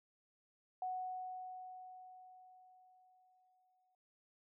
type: tone with exponential decay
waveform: sine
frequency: 740 Hz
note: F#5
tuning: in tune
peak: -37 dBFS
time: 0.82-3.95 s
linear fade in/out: 2 ms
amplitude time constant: 680 ms
effects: none